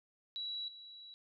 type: tone with level steps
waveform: sine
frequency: 3911 Hz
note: B7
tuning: 18 cents flat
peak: -38 / -50 dBFS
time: 0.36-1.14 s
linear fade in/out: 0 ms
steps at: 0.68 s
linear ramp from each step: 2 ms
effects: none